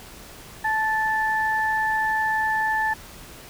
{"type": "tone pair together", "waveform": "sine", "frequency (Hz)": [871.7, 1756], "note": ["A5", "A6"], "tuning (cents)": [-16, -4], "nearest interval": "octave", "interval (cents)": 1212, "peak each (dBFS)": -23, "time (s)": [0.64, 2.94], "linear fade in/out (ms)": 10, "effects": ["pink hiss -43 dBFS RMS until 3.49 s"]}